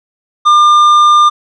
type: tone with tanh clipping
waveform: sine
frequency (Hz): 1200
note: D6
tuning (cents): +37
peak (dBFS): -5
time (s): 0.45-1.3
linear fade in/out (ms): 20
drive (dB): 8
effects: none